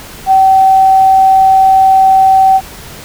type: tone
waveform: sine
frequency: 767 Hz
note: G5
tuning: 38 cents flat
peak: -3 dBFS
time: 0.26-2.61 s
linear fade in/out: 50 ms
effects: pink hiss -30 dBFS RMS until 3.04 s